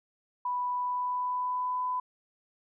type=tone with pitch glide; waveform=sine; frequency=987.8 to 1002.2 Hz; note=B5 to B5; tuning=0 to +25 cents; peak=-28 dBFS; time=0.45-2 s; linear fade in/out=5 ms; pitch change=+25 cents; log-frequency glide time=0.71-1.85 s; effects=none